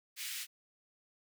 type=high-pass noise; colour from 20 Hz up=pink; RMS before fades=-41 dBFS; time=0.16-0.47 s; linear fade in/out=50 ms; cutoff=2000 Hz; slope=24 dB/octave; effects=none